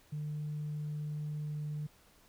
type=tone; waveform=sine; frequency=150.1 Hz; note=D3; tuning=38 cents sharp; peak=-34 dBFS; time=0.12-1.87 s; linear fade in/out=10 ms; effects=tanh soft clip ceiling -32 dBFS + pink hiss -64 dBFS RMS until 2.28 s